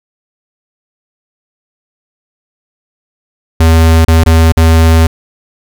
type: tone with dropouts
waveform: square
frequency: 81.4 Hz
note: E2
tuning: 21 cents flat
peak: -4 dBFS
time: 3.6-5.07 s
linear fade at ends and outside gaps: 5 ms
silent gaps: 4.049-4.08 / 4.238-4.261 / 4.522-4.57 s
effects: none